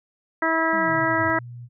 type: harmonic tone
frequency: 324.5 Hz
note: E4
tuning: 27 cents flat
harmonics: 1 / 2 / 3 / 4 / 5 / 6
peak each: -26 / -26 / -26 / -26 / -26 / -26 dBFS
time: 0.42-1.39 s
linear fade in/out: 5 ms
type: exponential sweep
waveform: sine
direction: down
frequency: 213.1 to 92.4 Hz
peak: -32 dBFS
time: 0.73-1.3 s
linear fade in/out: 0 ms
type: tone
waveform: sine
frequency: 120.6 Hz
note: B2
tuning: 41 cents flat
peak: -35 dBFS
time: 0.85-1.69 s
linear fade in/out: 50 ms
effects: none